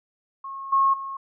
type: tone with level steps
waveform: sine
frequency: 1087 Hz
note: C#6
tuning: 34 cents flat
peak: -32 / -16 / -30 dBFS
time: 0.44-1.17 s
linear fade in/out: 5 ms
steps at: 0.72 / 0.93 s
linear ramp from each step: 10 ms
effects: none